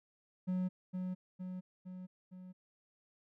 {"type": "tone with echo", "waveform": "triangle", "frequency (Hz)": 183.6, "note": "F#3", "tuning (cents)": -13, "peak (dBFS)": -30, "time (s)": [0.47, 0.69], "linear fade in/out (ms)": 20, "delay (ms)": 460, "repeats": 4, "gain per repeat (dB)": -4, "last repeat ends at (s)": 2.53, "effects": []}